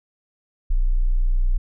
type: tone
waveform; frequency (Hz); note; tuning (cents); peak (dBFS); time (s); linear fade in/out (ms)
sine; 30.4; B0; -26; -15; 0.7-1.58; 10
effects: none